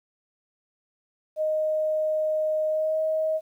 sine tone with pitch glide, 621 to 630.4 Hz, D#5 to D#5, -3 to +23 cents, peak -22 dBFS, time 1.36-3.41 s, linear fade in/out 50 ms, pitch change +26 cents, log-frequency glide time 2.69-2.98 s, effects 10-bit

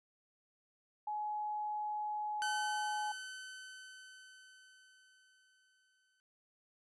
sine tone, 844 Hz, G#5, 28 cents sharp, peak -36 dBFS, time 1.07-3.12 s, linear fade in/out 5 ms
sawtooth tone with exponential decay, 1522 Hz, F#6, 48 cents sharp, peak -32 dBFS, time 2.42-6.2 s, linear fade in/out 0 ms, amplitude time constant 820 ms
effects noise-tail reverb RT60 0.8 s tail -26 dB re dry + resampled to 24000 Hz

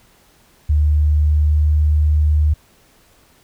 sine tone with pitch glide, 74.9 to 75.68 Hz, D2 to D#2, +35 to -47 cents, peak -11 dBFS, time 0.69-2.54 s, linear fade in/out 10 ms, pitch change +18 cents, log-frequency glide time 0.8-1.8 s, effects pink hiss -53 dBFS RMS until 3.43 s

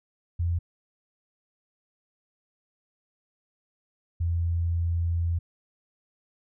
sine tone pair in turn, 85.6 / 84.76 Hz, F2 / E2, -34 / +49 cents, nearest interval unison, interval 17 cents, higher first, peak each -23 dBFS, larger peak neither, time 0.39-0.59 / 4.2-5.39 s, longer second, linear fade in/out 10 ms, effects none

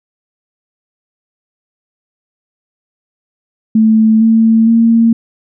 sine tone with pitch steps, 220 / 224.5 / 229.1 Hz, A3 / A3 / A#3, 0 / +35 / -30 cents, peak -5 dBFS, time 3.75-5.13 s, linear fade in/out 5 ms, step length 460 ms, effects none

